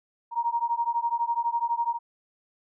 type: beating tone pair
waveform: sine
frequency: 932.3 / 944.3 Hz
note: A#5 / A#5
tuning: 0 / +22 cents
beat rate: 12 Hz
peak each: -27 / -27 dBFS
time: 0.31-1.99 s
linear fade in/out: 50 ms
effects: none